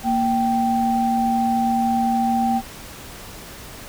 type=tone pair together; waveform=sine; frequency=233.1 / 780.2 Hz; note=A#3 / G5; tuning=0 / -8 cents; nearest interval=octave + major sixth; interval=2092 cents; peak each=-20 / -19 dBFS; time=0.03-2.62 s; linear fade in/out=50 ms; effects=pink hiss -38 dBFS RMS until 3.88 s